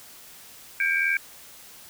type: tone cluster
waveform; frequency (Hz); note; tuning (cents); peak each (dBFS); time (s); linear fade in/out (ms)
sine; 1596 / 2259 / 2341; G6 / C#7 / D7; +31 / +32 / -6; -24 / -26 / -26; 0.8-1.17; 2
effects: white hiss -47 dBFS RMS until 1.89 s